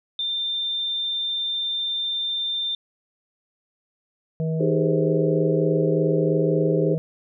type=tone; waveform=sine; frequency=3588 Hz; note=A7; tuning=33 cents sharp; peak=-23 dBFS; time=0.19-2.75 s; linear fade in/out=2 ms
type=harmonic tone; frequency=160.3 Hz; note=E3; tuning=48 cents flat; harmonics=1 / 3 / 4; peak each=-22 / -30 / -36 dBFS; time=4.4-6.98 s; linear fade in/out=0 ms
type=chord; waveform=sine; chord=Ab major seventh; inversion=second; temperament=equal; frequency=311.1 / 392 / 415.3 / 523.3 Hz; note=Eb4 / G4 / Ab4 / C5; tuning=0 / 0 / 0 / 0 cents; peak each=-26 / -26 / -24 / -25 dBFS; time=4.6-6.95 s; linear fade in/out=5 ms
effects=none